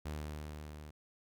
sawtooth tone with level ramp, 75.5 Hz, D2, 48 cents sharp, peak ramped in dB -34 to -44 dBFS, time 0.05-0.91 s, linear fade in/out 10 ms, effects none

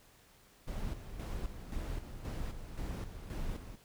brown noise with tremolo, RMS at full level -38 dBFS, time 0.67-3.76 s, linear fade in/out 10 ms, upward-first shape square, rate 1.9 Hz, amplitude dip 60%, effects pink hiss -63 dBFS RMS until 3.84 s

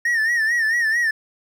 triangle tone with vibrato, 1833 Hz, A#6, 30 cents flat, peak -15 dBFS, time 0.05-1.11 s, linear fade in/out 5 ms, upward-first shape sine, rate 4.5 Hz, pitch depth 89 cents each way, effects none

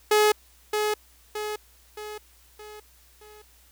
sawtooth tone with echo, 423.4 Hz, G#4, 33 cents sharp, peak -13 dBFS, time 0.11-0.32 s, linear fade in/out 5 ms, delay 620 ms, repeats 5, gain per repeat -6 dB, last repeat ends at 3.42 s, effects added 60 Hz sine -58 dBFS peak until 3.71 s + white hiss -58 dBFS RMS until 3.71 s

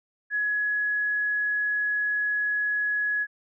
sine tone, 1683 Hz, G#6, 23 cents sharp, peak -23 dBFS, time 0.3-3.27 s, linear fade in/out 50 ms, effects none

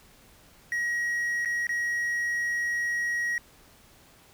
triangle tone with dropouts, 1900 Hz, A#6, 33 cents sharp, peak -24 dBFS, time 0.72-3.38 s, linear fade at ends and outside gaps 1 ms, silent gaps 1.449-1.457 / 1.669-1.692 s, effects pink hiss -56 dBFS RMS until 4.33 s

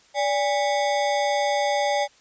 square ring-modulated tone, 698.5 Hz, F5, in tune, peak -18 dBFS, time 0.14-2.08 s, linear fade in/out 50 ms, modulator 119 Hz, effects white hiss -56 dBFS RMS until 2.2 s + resampled to 16000 Hz

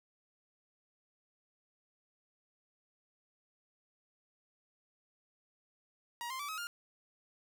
sawtooth tone with pitch steps, 950 / 1048 / 1156.2 / 1275.4 / 1407 Hz, A#5 / C6 / D6 / D#6 / F6, +33 / +2 / -27 / +42 / +12 cents, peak -35 dBFS, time 6.21-6.67 s, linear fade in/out 0 ms, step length 92 ms, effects none

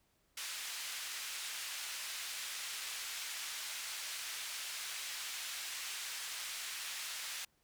pink band-pass noise, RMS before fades -43 dBFS, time 0.37-7.45 s, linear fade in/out 5 ms, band 2000 to 11000 Hz, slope 12 dB/octave, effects pink hiss -75 dBFS RMS until 7.63 s

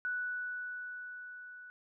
sine tone with level ramp, 1480 Hz, F#6, in tune, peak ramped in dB -32 to -48 dBFS, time 0.05-1.7 s, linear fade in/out 0 ms, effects none

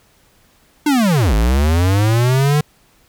square linear two-way sweep, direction down then up, 307.5 to 50.5 to 151.9 Hz, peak -12 dBFS, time 0.86-2.61 s, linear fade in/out 5 ms, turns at 1.34 s, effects pink hiss -54 dBFS RMS until 3.08 s

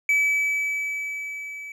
triangle tone with level ramp, 2295 Hz, D7, 40 cents flat, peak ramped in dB -15 to -33 dBFS, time 0.09-1.72 s, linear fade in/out 2 ms, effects none

